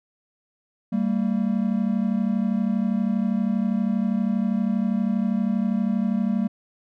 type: tone pair together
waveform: triangle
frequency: 196 / 228.5 Hz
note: G3 / A#3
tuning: 0 / -34 cents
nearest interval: minor third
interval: 266 cents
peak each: -21 dBFS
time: 0.92-6.48 s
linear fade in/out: 10 ms
effects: none